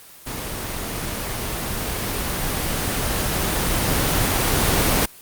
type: noise with level ramp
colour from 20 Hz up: pink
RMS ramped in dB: -29 to -17 dBFS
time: 0.26-5.06 s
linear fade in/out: 10 ms
effects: white hiss -44 dBFS RMS until 5.21 s + Opus 24 kbps